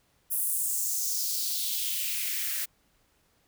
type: noise with high-pass filter sweep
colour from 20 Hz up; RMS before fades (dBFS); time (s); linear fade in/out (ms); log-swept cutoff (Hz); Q
blue; -30; 0.3-2.66; 20; 11000 to 1600; 2.6
effects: pink hiss -68 dBFS RMS until 3.47 s